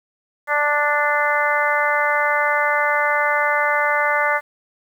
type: harmonic tone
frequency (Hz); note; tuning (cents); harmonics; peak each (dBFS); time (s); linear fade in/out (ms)
293.7; D4; 0; 2 / 3 / 4 / 5 / 6 / 7; -23 / -23 / -23 / -23 / -23 / -23; 0.47-4.41; 50
effects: 8-bit